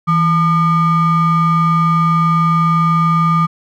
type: ring-modulated tone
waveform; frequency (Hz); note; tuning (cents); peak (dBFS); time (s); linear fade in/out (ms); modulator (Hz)
triangle; 523.3; C5; 0; -5; 0.07-3.47; 20; 687
effects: none